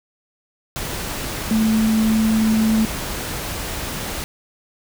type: tone in noise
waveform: sine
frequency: 220 Hz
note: A3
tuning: in tune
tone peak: -14 dBFS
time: 1.51-2.85 s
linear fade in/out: 0 ms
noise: pink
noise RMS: -27 dBFS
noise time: 0.76-4.24 s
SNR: +10 dB
effects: none